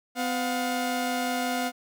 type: tone pair together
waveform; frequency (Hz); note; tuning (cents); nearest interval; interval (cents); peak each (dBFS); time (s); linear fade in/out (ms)
sawtooth; 253 / 713.5; B3 / F5; +42 / +37; octave + tritone; 1795; -25; 0.15-1.72; 50
effects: none